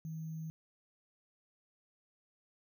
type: tone with sample-and-hold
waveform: sine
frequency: 159.8 Hz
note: D#3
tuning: 47 cents sharp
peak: -39 dBFS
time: 0.05-0.5 s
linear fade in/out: 0 ms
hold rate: 6300 Hz
effects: none